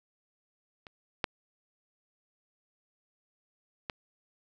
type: clicks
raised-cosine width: 0.3 ms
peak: -30 / -11 / -18 dBFS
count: 3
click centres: 0.868 / 1.242 / 3.898 s
effects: none